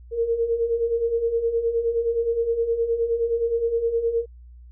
sine beating tone pair, 456.6 / 466.2 Hz, A#4 / A#4, -36 / 0 cents, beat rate 9.6 Hz, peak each -27 / -21 dBFS, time 0.11-4.26 s, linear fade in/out 50 ms, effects added 60 Hz sine -42 dBFS peak until 4.71 s

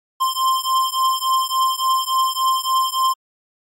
square beating tone pair, 1046.5 / 1050 Hz, C6 / C6, 0 / +6 cents, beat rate 3.5 Hz, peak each -20 dBFS, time 0.2-3.14 s, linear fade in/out 20 ms, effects MP3 64 kbps

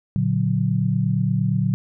sine chord, Bb augmented, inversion none, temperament equal with one note detuned, 116.54 / 145.15 / 185 Hz, Bb2 / D3 / F#3, 0 / -20 / 0 cents, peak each -22 dBFS, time 0.16-1.74 s, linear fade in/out 0 ms, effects none

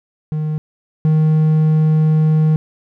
triangle tone pair in turn, 154 / 155.97 Hz, D#3 / D#3, -17 / +5 cents, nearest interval unison, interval 22 cents, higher second, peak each -15 / -8 dBFS, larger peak second, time 0.32-0.58 / 1.05-2.56 s, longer second, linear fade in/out 0 ms, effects none

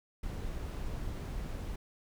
brown noise, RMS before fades -38 dBFS, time 0.23-1.76 s, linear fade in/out 5 ms, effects none

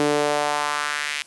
sawtooth tone with high-pass filter sweep, 147.2 Hz, D3, 4 cents sharp, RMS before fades -23 dBFS, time 0-1.22 s, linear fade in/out 0 ms, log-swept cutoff 340 to 2400 Hz, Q 2, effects white hiss -49 dBFS RMS until 1.26 s + resampled to 24000 Hz

